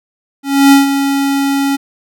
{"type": "tone with ADSR envelope", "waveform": "square", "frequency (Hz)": 277.2, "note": "C#4", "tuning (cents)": 0, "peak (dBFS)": -3, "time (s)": [0.43, 1.77], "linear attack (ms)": 290, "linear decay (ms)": 140, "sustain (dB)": -9, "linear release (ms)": 19, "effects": []}